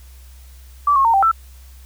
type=tone with pitch steps; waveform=sine; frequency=1157 / 1085 / 916 / 782 / 1329 Hz; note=D6 / C#6 / A#5 / G5 / E6; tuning=-26 / -37 / -31 / -4 / +14 cents; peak=-11 dBFS; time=0.87-1.315 s; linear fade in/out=5 ms; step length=89 ms; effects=added 64 Hz sine -39 dBFS peak until 1.85 s + white hiss -51 dBFS RMS until 1.85 s